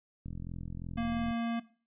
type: click train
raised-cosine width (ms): 5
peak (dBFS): -29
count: 46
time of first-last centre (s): 0.26-1.309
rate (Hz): 42.9
type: tone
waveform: square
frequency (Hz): 232.2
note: A#3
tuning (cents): -7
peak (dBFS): -31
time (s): 0.97-1.6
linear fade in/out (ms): 10
effects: noise-tail reverb RT60 0.4 s tail -18 dB re dry + resampled to 8000 Hz